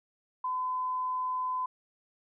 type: tone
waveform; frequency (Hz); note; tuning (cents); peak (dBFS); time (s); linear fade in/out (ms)
sine; 1015; B5; +47; -29; 0.44-1.66; 5
effects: none